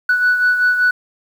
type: beating tone pair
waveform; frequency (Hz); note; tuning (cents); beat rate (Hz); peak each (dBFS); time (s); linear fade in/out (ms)
sine; 1480 / 1485.2; F#6 / F#6; 0 / +6; 5.2; -11 / -19; 0.09-0.91; 5
effects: tanh soft clip ceiling -8 dBFS + 7-bit